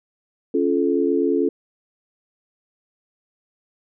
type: chord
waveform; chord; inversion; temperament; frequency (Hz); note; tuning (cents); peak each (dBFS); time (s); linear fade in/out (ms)
sine; Db augmented; none; just; 277.2 / 346.5 / 433.1; Db4 / F4 / A4; 0 / -14 / -27; -21; 0.54-1.49; 5
effects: none